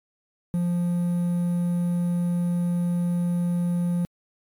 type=tone with quantisation; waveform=triangle; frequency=174.61 Hz; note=F3; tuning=in tune; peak=-19 dBFS; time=0.54-4.05 s; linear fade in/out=0 ms; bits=8; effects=MP3 96 kbps